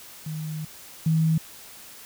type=tone pair in turn; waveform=sine; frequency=155.56 / 160.21 Hz; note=D#3 / E3; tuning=0 / -49 cents; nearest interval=minor second; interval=51 cents; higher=second; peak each=-29 / -18 dBFS; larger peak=second; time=0.26-0.65 / 1.06-1.38 s; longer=first; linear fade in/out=5 ms; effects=white hiss -45 dBFS RMS until 2.05 s